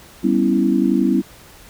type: chord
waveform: sine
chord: C# half-diminished seventh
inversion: second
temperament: equal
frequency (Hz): 196 / 246.9 / 277.2 / 329.6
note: G3 / B3 / C#4 / E4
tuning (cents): 0 / 0 / 0 / 0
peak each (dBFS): -19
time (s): 0.23-1.22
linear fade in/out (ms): 20
effects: pink hiss -44 dBFS RMS until 1.69 s